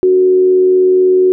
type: tone with frequency modulation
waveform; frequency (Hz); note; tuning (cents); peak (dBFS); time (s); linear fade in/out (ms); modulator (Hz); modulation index
sine; 370; F#4; 0; -6; 0.03-1.32; 0; 83.9; 0.22
effects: none